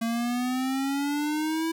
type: exponential sweep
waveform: square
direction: up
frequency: 226.9 to 329.6 Hz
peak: -26 dBFS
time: 0.01-1.72 s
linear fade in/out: 10 ms
effects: none